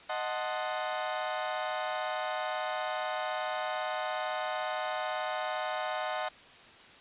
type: chord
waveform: 30% pulse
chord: D# diminished seventh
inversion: none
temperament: equal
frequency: 622.3 / 740 / 880 / 1046.5 Hz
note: D#5 / F#5 / A5 / C6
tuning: 0 / 0 / 0 / 0 cents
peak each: -33 / -33 / -37 / -38 dBFS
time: 0.09-6.29 s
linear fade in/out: 10 ms
effects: white hiss -53 dBFS RMS until 7 s + resampled to 8000 Hz